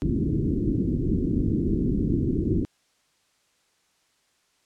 white low-pass noise, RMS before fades -24 dBFS, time 0.02-2.65 s, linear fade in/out 0 ms, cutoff 350 Hz, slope 48 dB/octave, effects white hiss -67 dBFS RMS until 4.65 s + low-pass 8000 Hz 12 dB/octave

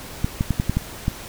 clicks, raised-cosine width 5 ms, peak -7 dBFS, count 7, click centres 0.245 / 0.409 / 0.507 / 0.599 / 0.696 / 0.77 / 1.081 s, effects pink hiss -37 dBFS RMS until 1.28 s

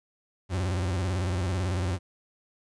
40% pulse tone with vibrato, 90.8 Hz, F#2, 32 cents flat, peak -25 dBFS, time 0.49-1.99 s, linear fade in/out 50 ms, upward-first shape square, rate 18 Hz, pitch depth 100 cents each way, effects resampled to 22050 Hz + 11-bit

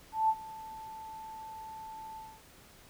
sine tone with ADSR envelope, 880 Hz, A5, in tune, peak -22 dBFS, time 0.12-2.42 s, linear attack 170 ms, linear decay 53 ms, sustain -20 dB, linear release 240 ms, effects pink hiss -57 dBFS RMS until 2.89 s

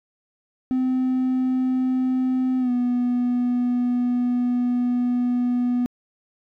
triangle tone with pitch glide, 256.9 to 245.4 Hz, C4 to B3, -32 to -11 cents, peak -16 dBFS, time 0.71-5.86 s, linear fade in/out 0 ms, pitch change -79 cents, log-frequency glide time 2.59-2.71 s, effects tanh soft clip ceiling -13 dBFS

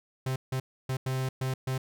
45% pulse tone bursts at uneven times, 130.81 Hz, C3, in tune, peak -28 dBFS, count 6, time 0.26-0.36 / 0.52-0.6 / 0.89-0.97 / 1.06-1.29 / 1.41-1.54 / 1.67-1.78 s, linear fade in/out 5 ms, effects none

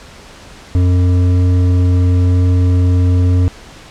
sine tone with hard clipping, 90.1 Hz, F#2, 45 cents flat, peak -10 dBFS, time 0.75-3.48 s, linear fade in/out 0 ms, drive 9 dB, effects pink hiss -37 dBFS RMS until 3.9 s + low-pass 7000 Hz 12 dB/octave

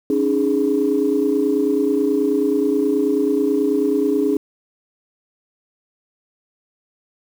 sine chord, C# suspended second, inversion none, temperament equal with one note detuned, 277.2 / 306.5 / 415.3 Hz, C#4 / D#4 / G#4, 0 / -26 / 0 cents, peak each -19 / -20 / -18 dBFS, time 0.1-4.37 s, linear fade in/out 2 ms, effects tanh soft clip ceiling -7 dBFS + 7-bit

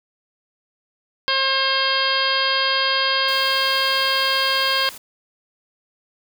harmonic tone, 535 Hz, C5, 38 cents sharp, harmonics 1 / 2 / 3 / 4 / 5 / 6 / 7 / 8 / 9, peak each -28 / -24 / -24 / -29 / -29 / -23 / -31 / -27 / -25 dBFS, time 1.28-4.89 s, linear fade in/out 0 ms
white noise, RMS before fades -38 dBFS, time 3.28-4.98 s, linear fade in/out 5 ms
effects none

